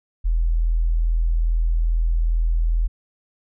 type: tone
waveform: sine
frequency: 41.2 Hz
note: E1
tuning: in tune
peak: -16 dBFS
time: 0.24-2.88 s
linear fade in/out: 20 ms
effects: none